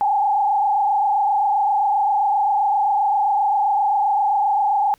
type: tone with frequency modulation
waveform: sine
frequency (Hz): 820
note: G#5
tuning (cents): -22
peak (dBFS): -15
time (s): 0.01-4.94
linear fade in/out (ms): 0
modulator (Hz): 27.6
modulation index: 1.5
effects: pink hiss -58 dBFS RMS until 4.98 s